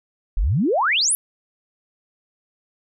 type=exponential sweep; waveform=sine; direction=up; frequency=34.66 to 11660 Hz; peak=-16 dBFS; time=0.37-1.15 s; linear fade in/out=0 ms; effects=none